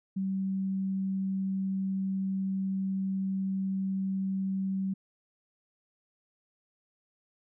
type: tone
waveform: sine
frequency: 192 Hz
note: G3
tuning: 36 cents flat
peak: -28 dBFS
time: 0.16-4.94 s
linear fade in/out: 10 ms
effects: none